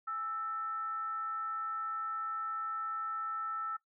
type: tone with frequency modulation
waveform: sine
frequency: 1318.5 Hz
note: E6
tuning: in tune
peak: -34 dBFS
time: 0.07-3.77 s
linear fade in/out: 10 ms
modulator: 493 Hz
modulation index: 0.23
effects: noise-tail reverb RT60 0.1 s tail -17 dB re dry